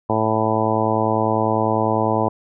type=harmonic tone; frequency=110 Hz; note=A2; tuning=in tune; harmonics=1 / 2 / 3 / 4 / 5 / 6 / 7 / 8 / 9; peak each=-25 / -25 / -25 / -25 / -25 / -25 / -25 / -25 / -25 dBFS; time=0.09-2.29 s; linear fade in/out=10 ms; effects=none